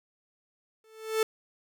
45% pulse tone with exponential growth, 440 Hz, A4, in tune, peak -21 dBFS, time 0.84-1.23 s, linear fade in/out 2 ms, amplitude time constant 84 ms, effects none

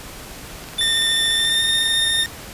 click train, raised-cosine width 0.2 ms, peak -19 dBFS, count 27, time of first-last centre 0.64-1.878 s, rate 21 Hz
square tone with pitch glide, 3520 to 3648 Hz, A7 to A#7, 0 to -38 cents, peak -18 dBFS, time 0.78-2.24 s, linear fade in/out 10 ms, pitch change +62 cents, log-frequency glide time 1.34-1.64 s
sawtooth tone with vibrato, 1819 Hz, A#6, 43 cents flat, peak -19 dBFS, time 0.81-2.26 s, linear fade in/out 0 ms, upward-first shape sine, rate 14 Hz, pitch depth 16 cents each way
effects pink hiss -36 dBFS RMS until 2.53 s + resampled to 32000 Hz

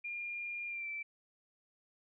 sine tone with pitch glide, 2408 to 2330 Hz, D7 to D7, +43 to -14 cents, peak -38 dBFS, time 0.04-1.03 s, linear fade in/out 10 ms, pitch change -57 cents, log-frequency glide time 0.67-0.89 s, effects none

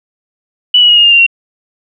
sine tone with pitch steps, 2960 / 2923 / 2886 / 2849 / 2813 / 2778 / 2743 Hz, F#7 / F#7 / F#7 / F7 / F7 / F7 / F7, 0 / -22 / -44 / +34 / +12 / -10 / -32 cents, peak -3 dBFS, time 0.74-1.265 s, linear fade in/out 5 ms, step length 75 ms, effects none

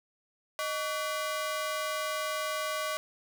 sawtooth ring-modulated tone, 880 Hz, A5, in tune, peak -24 dBFS, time 0.59-2.97 s, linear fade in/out 0 ms, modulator 260 Hz, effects none

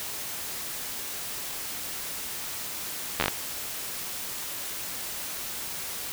slowing click train, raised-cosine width 0.3 ms, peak -7 dBFS, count 6, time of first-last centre 3.2-3.282 s, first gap 11 ms, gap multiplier 1.2, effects white hiss -35 dBFS RMS until 6.12 s

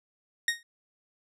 sawtooth tone with exponential decay, 1864 Hz, A#6, 1 cent flat, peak -17 dBFS, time 0.48-0.63 s, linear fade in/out 2 ms, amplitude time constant 31 ms, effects low-pass 10000 Hz 12 dB/octave

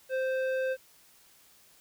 square tone with low-pass filter, 522 Hz, C5, 4 cents flat, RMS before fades -30 dBFS, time 0.09-0.77 s, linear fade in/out 50 ms, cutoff 2000 Hz, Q 0.95, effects white hiss -60 dBFS RMS until 1.8 s

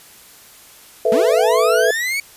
sine chord, A suspended second, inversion none, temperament just, 440 / 495 / 660 Hz, A4 / B4 / E5, 0 / +4 / +2 cents, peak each -17 dBFS, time 1.05-1.91 s, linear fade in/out 5 ms
40% pulse linear sweep, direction up, 199.5 to 2275 Hz, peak -18 dBFS, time 1.12-2.2 s, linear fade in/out 2 ms
effects white hiss -44 dBFS RMS until 2.36 s + resampled to 32000 Hz

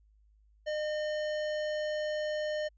sine tone with tanh clipping, 608 Hz, D#5, 40 cents flat, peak -33 dBFS, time 0.66-2.69 s, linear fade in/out 20 ms, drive 18 dB, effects added 52 Hz sine -61 dBFS peak until 2.77 s + resampled to 16000 Hz

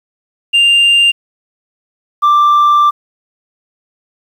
sine tone pair in turn, 2794 / 1178.8 Hz, F7 / D6, 0 / +6 cents, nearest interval octave + minor third, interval 1494 cents, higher first, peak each -3 dBFS, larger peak neither, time 0.53-1.12 / 2.22-2.91 s, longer second, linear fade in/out 20 ms, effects tanh soft clip ceiling -5 dBFS + 7-bit

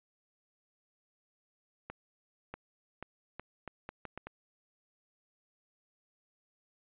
accelerating click train, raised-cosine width 0.5 ms, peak -26 dBFS, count 9, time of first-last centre 1.9-4.27 s, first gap 640 ms, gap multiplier 0.76, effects resampled to 8000 Hz

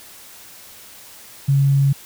sine tone, 138.59 Hz, C#3, in tune, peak -12 dBFS, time 1.48-1.93 s, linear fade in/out 10 ms, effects white hiss -42 dBFS RMS until 2.05 s

